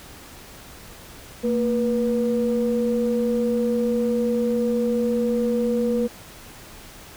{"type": "tone pair together", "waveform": "sine", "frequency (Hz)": [229.2, 484.4], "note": ["A#3", "B4"], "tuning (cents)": [-29, -34], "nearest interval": "octave + minor second", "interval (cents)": 1295, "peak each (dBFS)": [-21, -21], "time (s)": [1.43, 6.08], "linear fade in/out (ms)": 20, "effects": ["tanh soft clip ceiling -12 dBFS", "pink hiss -43 dBFS RMS until 7.16 s"]}